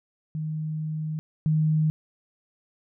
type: tone pair in turn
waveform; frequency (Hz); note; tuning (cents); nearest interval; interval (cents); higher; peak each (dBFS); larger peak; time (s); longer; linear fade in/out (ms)
sine; 155.56 / 155.56; D#3 / D#3; 0 / 0; unison; 0; neither; -27 / -19; second; 0.35-1.19 / 1.46-1.9; first; 0
effects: none